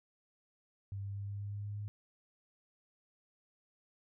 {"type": "tone with pitch steps", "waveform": "sine", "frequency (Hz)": [99, 99.63, 100.27, 100.91, 101.55, 102.2, 102.85, 103.5], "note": ["G2", "G2", "G2", "G#2", "G#2", "G#2", "G#2", "G#2"], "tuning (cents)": [18, 29, 40, -49, -38, -27, -16, -5], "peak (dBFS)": -38, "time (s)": [0.92, 1.88], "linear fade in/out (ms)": 0, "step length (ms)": 120, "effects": []}